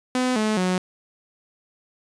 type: tone with pitch steps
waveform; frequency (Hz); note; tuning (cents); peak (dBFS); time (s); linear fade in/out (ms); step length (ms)
sawtooth; 253.3 / 215.5 / 183.3; B3 / A3 / F#3; +44 / -36 / -16; -16; 0.15-0.78; 2; 210
effects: resampled to 22050 Hz